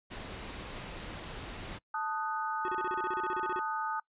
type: noise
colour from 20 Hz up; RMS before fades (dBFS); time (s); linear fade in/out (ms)
pink; -42; 0.1-1.79; 20
type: chord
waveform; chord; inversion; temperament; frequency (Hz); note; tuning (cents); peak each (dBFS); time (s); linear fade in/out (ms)
sine; D# diminished; second; equal with one note detuned; 880 / 1244.5 / 1492; A5 / D#6 / F#6; 0 / 0 / +14; -35 / -35 / -39; 1.94-4; 5
type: tone bursts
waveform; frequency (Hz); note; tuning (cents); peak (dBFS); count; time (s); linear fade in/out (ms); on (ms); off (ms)
square; 369.1; F#4; -4; -36; 15; 2.65-3.592; 0; 32; 33
effects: noise-tail reverb RT60 0.1 s tail -23 dB re dry + resampled to 8000 Hz